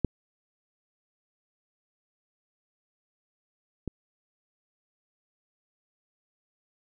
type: clicks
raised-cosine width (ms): 3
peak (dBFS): -10 / -19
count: 2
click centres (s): 0.047 / 3.877
effects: none